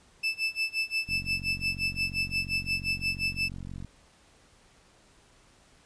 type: tone with tremolo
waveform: 35% pulse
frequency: 2637 Hz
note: E7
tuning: in tune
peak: -23 dBFS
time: 0.23-3.49 s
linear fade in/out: 10 ms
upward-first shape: sine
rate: 5.7 Hz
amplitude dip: 95%
type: click train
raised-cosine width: 5 ms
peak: -28 dBFS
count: 127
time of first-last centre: 1.09-3.847 s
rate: 45.7 Hz
effects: pink hiss -60 dBFS RMS until 5.85 s + resampled to 22050 Hz